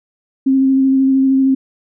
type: tone with vibrato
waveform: sine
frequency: 267 Hz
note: C4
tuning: 35 cents sharp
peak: -9 dBFS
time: 0.46-1.55 s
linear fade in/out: 10 ms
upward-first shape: square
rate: 13 Hz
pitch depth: 11 cents each way
effects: none